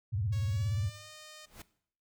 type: tone with vibrato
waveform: sine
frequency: 102 Hz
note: G#2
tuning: 31 cents flat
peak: -29 dBFS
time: 0.12-0.9 s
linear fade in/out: 20 ms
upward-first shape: sine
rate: 17 Hz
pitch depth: 260 cents each way
type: tone with pitch glide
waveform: 5% pulse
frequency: 553 to 613.6 Hz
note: C#5 to D#5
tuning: -4 to -24 cents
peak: -37 dBFS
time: 0.32-1.46 s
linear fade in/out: 10 ms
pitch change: +180 cents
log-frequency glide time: 0.47-1.06 s
type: noise with exponential growth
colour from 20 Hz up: pink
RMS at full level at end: -43 dBFS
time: 1.4-1.62 s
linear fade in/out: 5 ms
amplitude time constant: 47 ms
effects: noise-tail reverb RT60 0.6 s tail -18 dB re dry